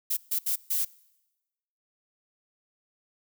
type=noise bursts at uneven times; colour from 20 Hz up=violet; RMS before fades=-27 dBFS; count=4; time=0.1-0.17 / 0.31-0.39 / 0.46-0.56 / 0.7-0.85 s; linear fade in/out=10 ms; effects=noise-tail reverb RT60 1.0 s tail -23 dB re dry